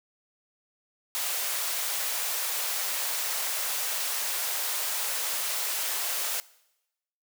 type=high-pass noise; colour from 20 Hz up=white; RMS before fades=-30 dBFS; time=1.15-6.4 s; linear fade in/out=0 ms; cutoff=490 Hz; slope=24 dB/octave; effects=noise-tail reverb RT60 0.9 s tail -21 dB re dry